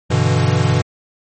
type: chord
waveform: square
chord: E minor seventh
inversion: first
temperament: equal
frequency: 98 / 123.47 / 146.83 / 164.81 Hz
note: G2 / B2 / D3 / E3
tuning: 0 / 0 / 0 / 0 cents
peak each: -19 / -17 / -20 / -21 dBFS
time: 0.1-0.82 s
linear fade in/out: 10 ms
effects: MP3 32 kbps